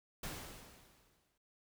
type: noise with exponential decay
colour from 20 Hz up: pink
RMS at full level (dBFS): -42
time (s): 0.23-1.38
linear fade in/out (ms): 5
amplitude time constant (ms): 250
effects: none